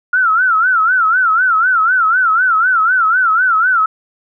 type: tone with vibrato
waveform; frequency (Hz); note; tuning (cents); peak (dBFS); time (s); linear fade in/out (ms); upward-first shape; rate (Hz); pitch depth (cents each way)
sine; 1396.9; F6; 0; -9; 0.13-3.86; 5; sine; 4; 160
effects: none